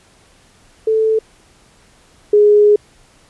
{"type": "tone pair in turn", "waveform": "sine", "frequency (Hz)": [440, 416.3], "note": ["A4", "G#4"], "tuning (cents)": [0, 4], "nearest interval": "minor second", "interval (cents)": 96, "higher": "first", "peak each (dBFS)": [-11, -6], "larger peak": "second", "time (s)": [[0.87, 1.19], [2.33, 2.76]], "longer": "second", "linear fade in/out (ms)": 5, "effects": ["pink hiss -50 dBFS RMS until 3.29 s", "resampled to 24000 Hz"]}